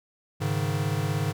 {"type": "chord", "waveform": "square", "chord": "Ab suspended fourth", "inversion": "none", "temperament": "equal", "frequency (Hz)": [103.83, 138.59, 155.56], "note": ["Ab2", "Db3", "Eb3"], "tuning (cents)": [0, 0, 0], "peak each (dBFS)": -30, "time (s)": [0.4, 1.33], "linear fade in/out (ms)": 20, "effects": []}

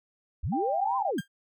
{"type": "linear two-way sweep", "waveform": "sine", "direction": "up then down", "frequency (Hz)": [43.65, 1053, 131.8], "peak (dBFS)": -27, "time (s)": [0.43, 1.21], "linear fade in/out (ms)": 10, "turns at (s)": 0.97}
{"type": "tone", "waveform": "sine", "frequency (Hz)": 790, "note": "G5", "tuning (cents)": 13, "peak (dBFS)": -28, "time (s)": [0.52, 1.11], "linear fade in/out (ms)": 10}
{"type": "tone with exponential decay", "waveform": "30% pulse", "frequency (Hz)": 1600, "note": "G6", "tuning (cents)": 35, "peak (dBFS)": -30, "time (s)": [1.18, 1.28], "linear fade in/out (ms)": 5, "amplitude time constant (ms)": 20}
{"effects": []}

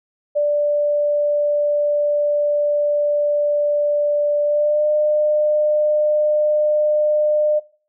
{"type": "tone with pitch glide", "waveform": "sine", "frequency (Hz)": [587.3, 602.8], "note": ["D5", "D5"], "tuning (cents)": [0, 45], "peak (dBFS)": -14, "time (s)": [0.35, 7.6], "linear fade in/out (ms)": 20, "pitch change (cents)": 45, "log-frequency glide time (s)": [4.44, 4.88], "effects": ["noise-tail reverb RT60 0.4 s tail -17 dB re dry"]}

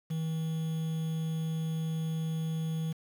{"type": "tone with quantisation", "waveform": "triangle", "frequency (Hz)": 160.5, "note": "E3", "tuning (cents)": -46, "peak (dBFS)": -28, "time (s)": [0.1, 2.93], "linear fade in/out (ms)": 10, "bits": 8, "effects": []}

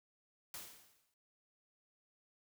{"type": "noise with exponential decay", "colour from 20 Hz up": "white", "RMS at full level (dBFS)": -45, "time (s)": [0.54, 1.14], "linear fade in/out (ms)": 1, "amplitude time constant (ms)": 130, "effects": []}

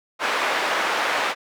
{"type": "band-pass noise", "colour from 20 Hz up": "white", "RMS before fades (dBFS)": -23, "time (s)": [0.19, 1.35], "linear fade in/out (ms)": 50, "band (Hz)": [520, 1800], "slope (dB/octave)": 12, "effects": []}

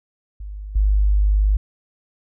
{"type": "tone with level steps", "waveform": "sine", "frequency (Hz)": 50.7, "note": "G#1", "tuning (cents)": -41, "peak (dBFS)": [-29, -13], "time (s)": [0.4, 1.57], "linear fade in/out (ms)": 5, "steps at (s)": 0.75, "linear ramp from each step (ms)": 10, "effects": []}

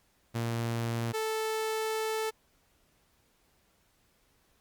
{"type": "tone pair in turn", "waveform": "sawtooth", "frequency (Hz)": [116.3, 439.1], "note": ["A#2", "A4"], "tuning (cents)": [-4, -4], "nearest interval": "octave + major seventh", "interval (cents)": 2300, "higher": "second", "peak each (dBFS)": -26, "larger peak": "neither", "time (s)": [[0.34, 1.13], [1.13, 2.31]], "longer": "second", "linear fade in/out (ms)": 20, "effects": ["pink hiss -69 dBFS RMS until 4.6 s", "Opus 48 kbps"]}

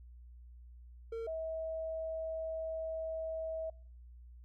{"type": "tone pair in turn", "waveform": ["triangle", "sine"], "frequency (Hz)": [455.6, 644.3], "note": ["A#4", "E5"], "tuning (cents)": [-40, -40], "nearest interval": "tritone", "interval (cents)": 600, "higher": "second", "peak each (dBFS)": [-35, -36], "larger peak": "first", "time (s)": [[1.12, 1.27], [1.27, 3.7]], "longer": "second", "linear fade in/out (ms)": 5, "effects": ["noise-tail reverb RT60 0.5 s tail -25 dB re dry", "added 60 Hz sine -51 dBFS peak until 4.44 s"]}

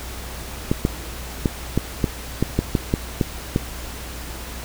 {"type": "clicks", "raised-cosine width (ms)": 3, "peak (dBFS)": -4, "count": 11, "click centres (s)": [0.715, 0.851, 1.458, 1.776, 2.042, 2.426, 2.59, 2.752, 2.939, 3.212, 3.561], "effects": ["added 60 Hz sine -34 dBFS peak until 4.64 s", "pink hiss -35 dBFS RMS until 4.64 s"]}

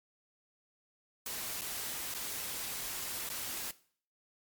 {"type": "noise with dropouts", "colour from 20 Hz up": "white", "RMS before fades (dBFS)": -39, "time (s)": [1.26, 3.71], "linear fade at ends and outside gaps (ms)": 2, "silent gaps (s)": [[1.611, 1.617], [2.141, 2.147], [3.29, 3.299]], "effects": ["noise-tail reverb RT60 0.5 s tail -18 dB re dry", "MP3 96 kbps"]}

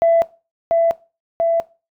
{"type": "tone with echo", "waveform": "sine", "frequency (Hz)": 668, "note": "E5", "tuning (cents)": 23, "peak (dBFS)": -9, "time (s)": [0.02, 0.22], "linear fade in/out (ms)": 0, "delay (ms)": 690, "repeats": 2, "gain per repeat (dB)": -2, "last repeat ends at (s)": 1.6, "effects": ["noise-tail reverb RT60 0.3 s tail -20 dB re dry", "tanh soft clip ceiling -7 dBFS"]}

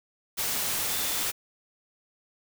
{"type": "tone in noise", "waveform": "sine", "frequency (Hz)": 3520, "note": "A7", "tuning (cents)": 0, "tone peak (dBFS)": -39, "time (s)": [0.88, 1.24], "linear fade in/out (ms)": 20, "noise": "white", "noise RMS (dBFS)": -29, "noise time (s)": [0.37, 1.32], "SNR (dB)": -13, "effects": []}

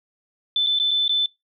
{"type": "tone with dropouts", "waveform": "sine", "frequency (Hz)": 3520, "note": "A7", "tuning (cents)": 0, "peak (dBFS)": -17, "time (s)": [0.56, 1.26], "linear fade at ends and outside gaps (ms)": 2, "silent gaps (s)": [[0.665, 0.669], [0.789, 0.798], [0.91, 0.913], [1.08, 1.093]], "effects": ["noise-tail reverb RT60 0.2 s tail -24 dB re dry"]}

